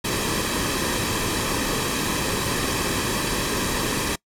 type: noise with comb filter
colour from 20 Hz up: pink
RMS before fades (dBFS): -24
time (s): 0.04-4.16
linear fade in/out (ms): 10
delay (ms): 1.4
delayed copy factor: -0.55
effects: noise-tail reverb RT60 0.1 s tail -24 dB re dry + low-pass 12000 Hz 12 dB/octave